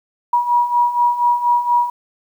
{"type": "beating tone pair", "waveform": "sine", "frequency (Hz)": [960, 964.2], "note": ["B5", "B5"], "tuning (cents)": [-49, -42], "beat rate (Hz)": 4.2, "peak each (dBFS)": [-19, -14], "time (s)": [0.33, 1.9], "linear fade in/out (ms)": 5, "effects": ["8-bit"]}